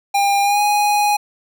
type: tone with pitch glide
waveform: square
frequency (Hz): 802 to 828.4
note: G5 to G#5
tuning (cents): +39 to -5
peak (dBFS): -14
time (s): 0.14-1.17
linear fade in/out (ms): 10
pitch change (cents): +56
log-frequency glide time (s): 0.42-0.61
effects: none